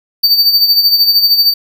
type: tone with tremolo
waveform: square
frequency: 4599 Hz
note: D8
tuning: 37 cents flat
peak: -5 dBFS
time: 0.23-1.54 s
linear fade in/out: 10 ms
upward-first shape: sine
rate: 13 Hz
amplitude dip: 60%
effects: 7-bit